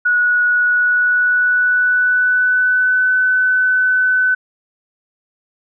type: tone with pitch glide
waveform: sine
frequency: 1462 to 1507.4 Hz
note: F#6 to F#6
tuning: -21 to +32 cents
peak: -11 dBFS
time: 0.05-4.35 s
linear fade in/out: 10 ms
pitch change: +53 cents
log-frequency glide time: 0.54-3.13 s
effects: none